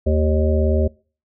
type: harmonic tone with a mistuned harmonic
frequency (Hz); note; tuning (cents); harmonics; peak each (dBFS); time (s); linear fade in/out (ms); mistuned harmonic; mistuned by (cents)
77.3; D#2; -11; 1 / 3 / 5 / 7 / 8; -16 / -23 / -23 / -24 / -25; 0.06-0.88; 10; 3; -27
effects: noise-tail reverb RT60 0.4 s tail -25 dB re dry